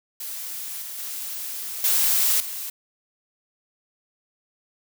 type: noise with level steps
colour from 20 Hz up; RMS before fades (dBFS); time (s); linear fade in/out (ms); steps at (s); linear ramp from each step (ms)
blue; -33 / -35 / -32 / -20 / -32; 0.2-2.7; 5; 0.82 / 0.98 / 1.84 / 2.4; 2
effects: none